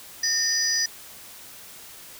sine tone cluster, 1825 / 4916 / 5900 Hz, A#6 / D#8 / F#8, -37 / -22 / -6 cents, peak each -28 / -24 / -25 dBFS, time 0.23-0.86 s, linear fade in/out 5 ms, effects white hiss -44 dBFS RMS until 2.19 s

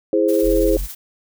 sine chord, E augmented, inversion none, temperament equal, 329.6 / 415.3 / 523.3 Hz, E4 / G#4 / B#4, 0 / 0 / 0 cents, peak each -18 dBFS, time 0.13-0.77 s, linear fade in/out 2 ms
blue noise with tremolo, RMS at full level -32 dBFS, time 0.28-0.95 s, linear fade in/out 10 ms, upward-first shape sine, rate 18 Hz, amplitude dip 40%
triangle tone, 45.13 Hz, F#1, 42 cents flat, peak -19 dBFS, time 0.42-0.88 s, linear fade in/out 50 ms
effects none

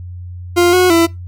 40% pulse tone with pitch steps, 350 / 364.4 / 333.9 Hz, F4 / F#4 / E4, +4 / -26 / +22 cents, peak -7 dBFS, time 0.56-1.07 s, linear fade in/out 20 ms, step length 170 ms, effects noise-tail reverb RT60 0.2 s tail -22 dB re dry + added 89 Hz sine -26 dBFS peak until 1.27 s

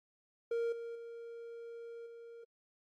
triangle tone with level steps, 465.6 Hz, A#4, 2 cents flat, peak -30 / -39 / -43 / -47 dBFS, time 0.51-2.44 s, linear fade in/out 5 ms, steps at 0.72 / 0.95 / 2.06 s, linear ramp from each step 5 ms, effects AAC 48 kbps

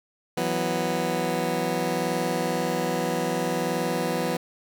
15% pulse chord, E suspended second, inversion none, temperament just, 164.81 / 185.42 / 247.2 Hz, E3 / F#3 / B3, 0 / +4 / +2 cents, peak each -23 dBFS, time 0.37-4.37 s, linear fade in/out 5 ms, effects none

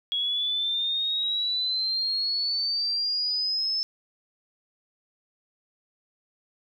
sine exponential sweep, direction up, 3322 to 5274 Hz, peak -24 dBFS, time 0.12-3.83 s, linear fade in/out 0 ms, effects 10-bit

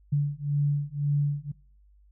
sine beating tone pair, 143.5 / 145.4 Hz, D3 / D3, -40 / -17 cents, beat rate 1.9 Hz, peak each -26 dBFS, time 0.12-1.52 s, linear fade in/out 10 ms, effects noise-tail reverb RT60 0.5 s tail -22 dB re dry + added 50 Hz sine -55 dBFS peak until 2.11 s

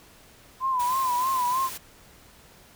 sine tone with vibrato, 1019 Hz, C6, 46 cents flat, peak -22 dBFS, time 0.6-1.7 s, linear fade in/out 50 ms, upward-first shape sine, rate 3.2 Hz, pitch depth 81 cents each way
white noise, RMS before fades -37 dBFS, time 0.79-1.78 s, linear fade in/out 10 ms
effects pink hiss -53 dBFS RMS until 2.75 s

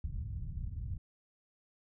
white low-pass noise, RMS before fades -39 dBFS, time 0.04-0.98 s, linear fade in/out 2 ms, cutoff 110 Hz, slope 24 dB/octave, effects none

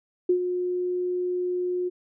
sine tone with ADSR envelope, 359.9 Hz, F#4, 48 cents flat, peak -16 dBFS, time 0.29-1.9 s, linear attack 6 ms, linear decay 89 ms, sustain -8 dB, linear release 25 ms, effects none

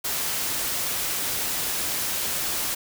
white noise, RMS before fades -27 dBFS, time 0.04-2.75 s, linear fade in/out 10 ms, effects none

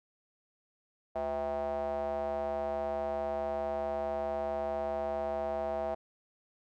square tone with band-pass filter, 72.3 Hz, D2, 27 cents flat, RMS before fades -34 dBFS, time 1.15-5.95 s, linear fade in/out 10 ms, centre 690 Hz, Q 6.3, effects none

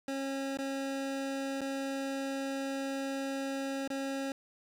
25% pulse tone with dropouts, 272.1 Hz, C#4, 32 cents flat, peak -30 dBFS, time 0.08-4.32 s, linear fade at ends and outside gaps 2 ms, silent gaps 0.573-0.587 / 1.609-1.615 / 3.877-3.902 s, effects low-pass 10000 Hz 12 dB/octave + 10-bit

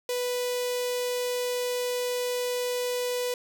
sawtooth tone with notch filter, 493.9 Hz, B4, in tune, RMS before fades -29 dBFS, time 0.09-3.34 s, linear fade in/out 2 ms, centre 1300 Hz, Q 0.75, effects none

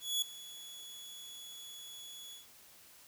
sawtooth tone with ADSR envelope, 3386 Hz, G#7, 33 cents sharp, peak -26 dBFS, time 0-2.47 s, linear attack 220 ms, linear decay 4 ms, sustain -18 dB, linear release 140 ms, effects white hiss -59 dBFS RMS until 3.07 s

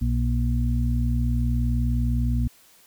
harmonic tone, 59.8 Hz, A#1, 45 cents sharp, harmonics 1 / 2 / 4, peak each -22 / -25 / -28 dBFS, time 0.01-2.48 s, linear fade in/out 10 ms, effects white hiss -55 dBFS RMS until 2.86 s

